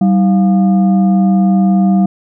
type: tone with frequency modulation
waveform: sine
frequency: 192.9 Hz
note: G3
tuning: 28 cents flat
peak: -7 dBFS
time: 0.01-2.06 s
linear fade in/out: 5 ms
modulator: 511 Hz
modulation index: 0.47
effects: none